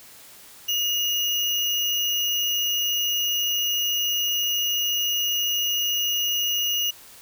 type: tone with sample-and-hold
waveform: sine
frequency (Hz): 2867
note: F7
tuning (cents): +45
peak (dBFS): -21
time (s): 0.68-6.91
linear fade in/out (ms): 10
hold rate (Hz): 8820
effects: white hiss -47 dBFS RMS until 7.21 s